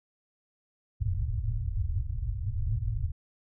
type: low-pass noise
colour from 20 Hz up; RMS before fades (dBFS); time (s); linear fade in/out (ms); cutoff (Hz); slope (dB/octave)
white; -30; 1-3.12; 10; 120; 96
effects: none